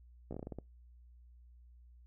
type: slowing click train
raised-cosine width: 2 ms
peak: -29 dBFS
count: 9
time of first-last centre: 0.31-0.586 s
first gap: 15 ms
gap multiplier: 1.23
effects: noise-tail reverb RT60 0.2 s tail -25 dB re dry + added 60 Hz sine -56 dBFS peak until 2.06 s